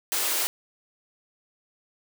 white high-pass noise, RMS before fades -26 dBFS, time 0.12-0.47 s, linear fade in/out 0 ms, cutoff 300 Hz, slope 48 dB/octave, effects none

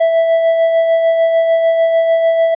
triangle tone with tremolo, 659.3 Hz, E5, in tune, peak -6 dBFS, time 0-2.55 s, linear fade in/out 10 ms, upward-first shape sine, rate 6.7 Hz, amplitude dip 35%, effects resampled to 8000 Hz

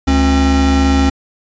square tone pair together, 71.38 / 269.3 Hz, D2 / C#4, -49 / -50 cents, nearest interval octave + major seventh, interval 2299 cents, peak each -13 dBFS, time 0.07-1.1 s, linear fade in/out 10 ms, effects resampled to 16000 Hz

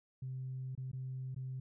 sine tone with dropouts, 130 Hz, C3, 11 cents flat, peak -38 dBFS, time 0.22-1.6 s, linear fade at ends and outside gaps 5 ms, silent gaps 0.752-0.776 / 0.916-0.931 / 1.347-1.362 s, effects tanh soft clip ceiling -34 dBFS

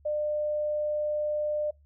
sine tone, 600 Hz, D5, 37 cents sharp, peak -26 dBFS, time 0.05-1.71 s, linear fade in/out 10 ms, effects noise-tail reverb RT60 0.2 s tail -24 dB re dry + added 72 Hz sine -56 dBFS peak until 1.85 s

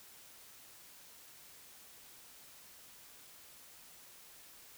silence, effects white hiss -57 dBFS RMS until 4.77 s

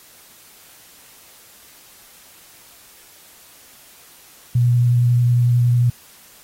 sine tone with vibrato, 121.5 Hz, B2, 28 cents flat, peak -12 dBFS, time 4.55-5.9 s, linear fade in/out 5 ms, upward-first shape sine, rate 11 Hz, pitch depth 13 cents each way, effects white hiss -47 dBFS RMS until 6.43 s + AAC 48 kbps

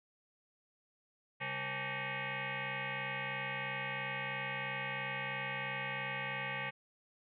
sine tone with frequency modulation, 138 Hz, C#3, 7 cents flat, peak -36 dBFS, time 1.4-6.71 s, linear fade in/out 20 ms, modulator 339 Hz, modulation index 7.5, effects none

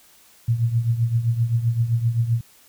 sine tone with tremolo, 116.54 Hz, A#2, in tune, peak -14 dBFS, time 0.48-2.41 s, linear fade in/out 5 ms, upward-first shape triangle, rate 7.7 Hz, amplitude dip 80%, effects white hiss -53 dBFS RMS until 2.68 s

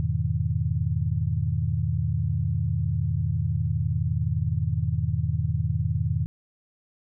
sine chord, E major seventh, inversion none, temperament equal with one note detuned, 84.38 / 103.83 / 123.47 / 155.56 Hz, E2 / G#2 / B2 / D#3, +41 / 0 / 0 / 0 cents, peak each -28 dBFS, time 0-6.26 s, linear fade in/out 0 ms, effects none

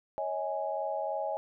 sine chord, C# suspended second, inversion none, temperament equal with one note detuned, 554.4 / 637.5 / 830.6 Hz, C#5 / D#5 / G#5, 0 / +42 / 0 cents, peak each -36 / -34 / -35 dBFS, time 0.18-1.37 s, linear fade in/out 0 ms, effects none

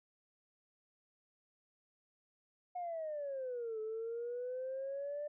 sine exponential two-way sweep, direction down then up, 728 to 432.1 to 595 Hz, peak -37 dBFS, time 2.75-5.28 s, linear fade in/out 10 ms, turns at 3.8 s, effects tanh soft clip ceiling -34 dBFS

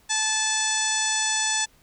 harmonic tone with a mistuned harmonic, 871 Hz, A5, 18 cents flat, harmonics 1 / 2 / 3 / 4 / 5 / 6 / 7 / 8 / 9 / 10, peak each -31 / -29 / -34 / -30 / -34 / -34 / -29 / -32 / -29 / -35 dBFS, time 0.09-1.66 s, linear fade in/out 20 ms, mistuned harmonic 7, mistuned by -31 cents, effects pink hiss -59 dBFS RMS until 1.82 s

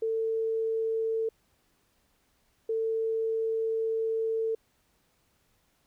sine tone pair in turn, 447.4 / 447.4 Hz, A4 / A4, +29 / +29 cents, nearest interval unison, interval 0 cents, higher neither, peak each -26 dBFS, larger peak neither, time 0.02-1.29 / 2.69-4.55 s, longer second, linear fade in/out 5 ms, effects pink hiss -70 dBFS RMS until 5.86 s

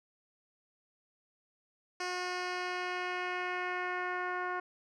10% pulse tone with low-pass filter sweep, 361.4 Hz, F#4, 41 cents flat, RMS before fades -36 dBFS, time 2-4.6 s, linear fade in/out 5 ms, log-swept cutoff 5600 to 1400 Hz, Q 1.5, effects none

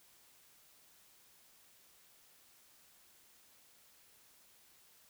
silence, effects white hiss -65 dBFS RMS until 5.09 s

